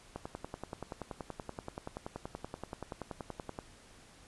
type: click train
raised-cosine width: 1 ms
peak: -25 dBFS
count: 37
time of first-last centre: 0.16-3.589 s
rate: 10.5 Hz
effects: pink hiss -58 dBFS RMS until 4.27 s + resampled to 24000 Hz